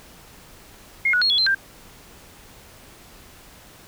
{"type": "tone with pitch steps", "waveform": "sine", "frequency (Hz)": [2143, 1463, 4289, 3374, 4116, 1583], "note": ["C7", "F#6", "C8", "G#7", "C8", "G6"], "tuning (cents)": [41, -20, 42, 27, -29, 17], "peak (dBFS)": -16, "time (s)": [1.05, 1.548], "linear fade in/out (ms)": 5, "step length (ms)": 83, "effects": ["pink hiss -47 dBFS RMS until 3.87 s"]}